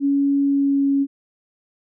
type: tone with pitch glide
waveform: sine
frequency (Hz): 280 to 277.4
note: C#4 to C#4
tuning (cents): +18 to +1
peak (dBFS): -15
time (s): 0-1.07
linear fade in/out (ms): 50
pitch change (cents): -17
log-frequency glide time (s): 0.43-0.88
effects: none